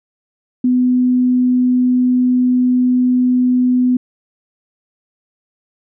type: tone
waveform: sine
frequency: 250.5 Hz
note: B3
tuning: 25 cents sharp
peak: -10 dBFS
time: 0.64-3.97 s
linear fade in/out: 5 ms
effects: none